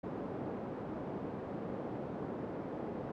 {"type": "band-pass noise", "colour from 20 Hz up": "pink", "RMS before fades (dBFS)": -41, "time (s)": [0.03, 3.12], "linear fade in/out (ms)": 10, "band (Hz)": [190, 620], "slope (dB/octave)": 12, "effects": []}